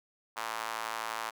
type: tone with high-pass filter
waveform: square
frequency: 56 Hz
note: A1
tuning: 31 cents sharp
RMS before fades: -37 dBFS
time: 0.36-1.31 s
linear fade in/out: 20 ms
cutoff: 1000 Hz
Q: 2
effects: none